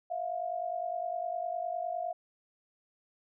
sine tone pair together, 659.3 / 709.1 Hz, E5 / F5, 0 / +26 cents, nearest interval minor second, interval 126 cents, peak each -36 / -34 dBFS, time 0.1-2.13 s, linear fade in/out 10 ms, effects none

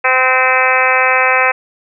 harmonic tone with a mistuned harmonic, 257.6 Hz, C4, 27 cents flat, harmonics 2 / 3 / 4 / 5 / 6 / 7 / 8 / 9 / 10, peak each -18 / -18 / -18 / -18 / -18 / -18 / -18 / -18 / -18 dBFS, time 0.04-1.52 s, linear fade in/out 10 ms, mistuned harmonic 7, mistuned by +18 cents, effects none

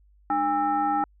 sine tone with frequency modulation, 811 Hz, G#5, 41 cents flat, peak -21 dBFS, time 0.3-1.04 s, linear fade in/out 2 ms, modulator 510 Hz, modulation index 0.87, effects added 50 Hz sine -55 dBFS peak until 1.2 s

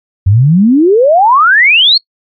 sine exponential sweep, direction up, 90.6 to 4435 Hz, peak -3 dBFS, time 0.26-1.98 s, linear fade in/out 10 ms, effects noise-tail reverb RT60 0.1 s tail -26 dB re dry + MP3 48 kbps

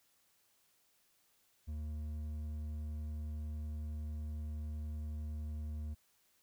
triangle tone with hard clipping, 75.9 Hz, D#2, 42 cents flat, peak -40 dBFS, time 1.67-5.95 s, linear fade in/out 20 ms, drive 9 dB, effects white hiss -73 dBFS RMS until 6.42 s

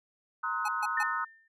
sine chord, C half-diminished seventh, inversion third, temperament equal with one note detuned, 932.3 / 1046.5 / 1269.2 / 1480 Hz, Bb5 / C6 / Eb6 / Gb6, 0 / 0 / +34 / 0 cents, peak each -38 / -38 / -32 / -35 dBFS, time 0.43-1.25 s, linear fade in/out 10 ms
square tone bursts, 847 Hz, G#5, 34 cents sharp, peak -31 dBFS, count 3, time 0.65-1.032 s, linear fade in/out 5 ms, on 34 ms, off 140 ms
sine tone with exponential decay, 1800 Hz, A6, 39 cents sharp, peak -26 dBFS, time 0.97-1.48 s, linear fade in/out 5 ms, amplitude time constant 110 ms
effects resampled to 32000 Hz

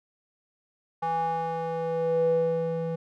square tone with band-pass filter sweep, 164.81 Hz, E3, in tune, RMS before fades -27 dBFS, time 1.02-2.96 s, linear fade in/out 10 ms, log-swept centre 890 to 360 Hz, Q 5.4, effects none

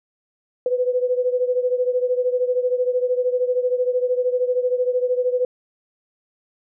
sine beating tone pair, 496.6 / 509.6 Hz, B4 / C5, +9 / -46 cents, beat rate 13 Hz, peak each -19 / -23 dBFS, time 0.66-5.45 s, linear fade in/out 2 ms, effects none

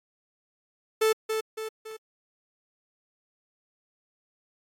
45% pulse tone with echo, 438.9 Hz, A4, 4 cents flat, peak -20 dBFS, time 1.01-1.13 s, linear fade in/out 10 ms, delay 280 ms, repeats 3, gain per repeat -6 dB, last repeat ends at 1.97 s, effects AAC 48 kbps

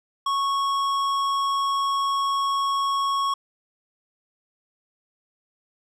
triangle tone with tanh clipping, 1104 Hz, C#6, 7 cents flat, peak -23 dBFS, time 0.26-3.34 s, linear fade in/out 5 ms, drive 17 dB, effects none

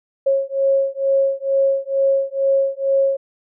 sine beating tone pair, 544 / 546.2 Hz, C#5 / C#5, -33 / -26 cents, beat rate 2.2 Hz, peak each -18 dBFS, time 0.26-3.17 s, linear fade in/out 10 ms, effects none

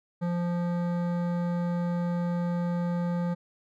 triangle tone with hard clipping, 174.1 Hz, F3, 5 cents flat, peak -28 dBFS, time 0.21-3.35 s, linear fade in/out 20 ms, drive 18 dB, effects none

